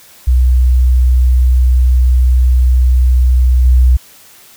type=tone with level steps; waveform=sine; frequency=62.8 Hz; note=B1; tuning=30 cents sharp; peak=-5 / -3 dBFS; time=0.27-3.97 s; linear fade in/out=10 ms; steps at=3.65 s; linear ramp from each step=5 ms; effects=tanh soft clip ceiling 0 dBFS + white hiss -41 dBFS RMS until 4.56 s